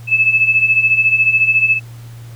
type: beating tone pair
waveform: sine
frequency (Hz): 2600 / 2614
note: E7 / E7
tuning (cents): -24 / -15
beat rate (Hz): 14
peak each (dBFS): -16 / -11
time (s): 0.07-1.8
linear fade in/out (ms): 50
effects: added 117 Hz sine -31 dBFS peak until 2.35 s + pink hiss -45 dBFS RMS until 2.35 s